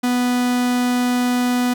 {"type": "tone", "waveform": "45% pulse", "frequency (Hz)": 246.9, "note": "B3", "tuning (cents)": 0, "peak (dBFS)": -16, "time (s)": [0.03, 1.74], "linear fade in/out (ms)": 10, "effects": []}